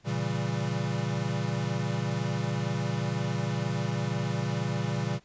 square chord, A# diminished seventh, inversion none, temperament equal, 116.54 / 138.59 / 164.81 / 196 Hz, A#2 / C#3 / E3 / G3, 0 / 0 / 0 / 0 cents, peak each -33 / -33 / -35 / -36 dBFS, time 0.04-5.2 s, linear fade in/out 50 ms, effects pink hiss -63 dBFS RMS until 5.24 s + resampled to 16000 Hz

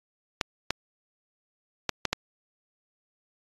clicks, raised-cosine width 0.2 ms, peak -7 dBFS, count 5, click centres 0.412 / 0.706 / 1.893 / 2.053 / 2.13 s, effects AAC 32 kbps

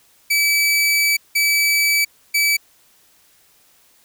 sawtooth tone bursts at uneven times, 2300 Hz, D7, 37 cents flat, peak -11 dBFS, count 3, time 0.3-1.17 / 1.35-2.05 / 2.34-2.57 s, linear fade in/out 10 ms, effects white hiss -55 dBFS RMS until 4.04 s

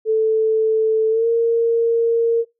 sine tone with pitch glide, 440 to 461.9 Hz, A4 to A#4, 0 to -16 cents, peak -13 dBFS, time 0.05-2.45 s, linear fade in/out 50 ms, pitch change +84 cents, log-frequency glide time 1.1-1.27 s, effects noise-tail reverb RT60 0.2 s tail -20 dB re dry

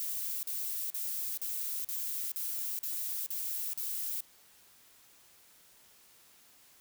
violet noise bursts, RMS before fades -36 dBFS, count 9, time 0-4.206 s, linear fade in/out 0 ms, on 430 ms, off 42 ms, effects white hiss -61 dBFS RMS until 6.8 s

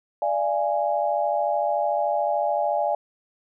sine chord, D diminished, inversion none, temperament equal with one note detuned, 587.3 / 680.9 / 830.6 Hz, D5 / F5 / Ab5, 0 / -44 / 0 cents, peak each -25 dBFS, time 0.22-2.95 s, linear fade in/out 2 ms, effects none

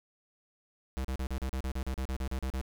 square tone bursts, 65.41 Hz, C2, in tune, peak -32 dBFS, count 15, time 0.97-2.613 s, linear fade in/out 0 ms, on 75 ms, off 37 ms, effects none

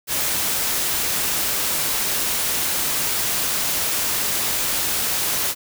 white noise, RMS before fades -22 dBFS, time 0.07-5.55 s, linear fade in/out 50 ms, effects none

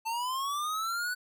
square linear sweep, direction up, 884 to 1496 Hz, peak -31 dBFS, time 0.05-1.15 s, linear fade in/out 20 ms, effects none

